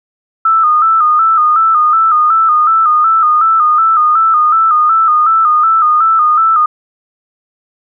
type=tone with vibrato; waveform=sine; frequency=1274 Hz; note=D#6; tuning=41 cents sharp; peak=-6 dBFS; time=0.45-6.66 s; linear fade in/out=5 ms; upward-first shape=square; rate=2.7 Hz; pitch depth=64 cents each way; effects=none